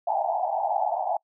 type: band-pass noise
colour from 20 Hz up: pink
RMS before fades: -26 dBFS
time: 0.07-1.17 s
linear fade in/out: 5 ms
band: 650 to 880 Hz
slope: 96 dB/octave
effects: noise-tail reverb RT60 0.1 s tail -26 dB re dry